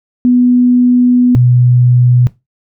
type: tone pair in turn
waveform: sine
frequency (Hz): 246.9 / 123.45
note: B3 / B2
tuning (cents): 0 / 0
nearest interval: octave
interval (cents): 1200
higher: first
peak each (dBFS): -5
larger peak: neither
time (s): 0.25-1.35 / 1.35-2.27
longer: first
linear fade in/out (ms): 0
effects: noise-tail reverb RT60 0.2 s tail -17 dB re dry